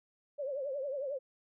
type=tone with vibrato; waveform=sine; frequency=552 Hz; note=C#5; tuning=7 cents flat; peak=-34 dBFS; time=0.38-1.19 s; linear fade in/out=20 ms; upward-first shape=triangle; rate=11 Hz; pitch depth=140 cents each way; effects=none